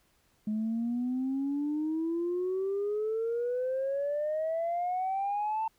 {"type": "exponential sweep", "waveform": "sine", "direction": "up", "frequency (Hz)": [211.1, 897], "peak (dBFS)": -27, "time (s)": [0.47, 5.68], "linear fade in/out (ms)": 5, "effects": ["tanh soft clip ceiling -25 dBFS", "pink hiss -69 dBFS RMS until 5.78 s"]}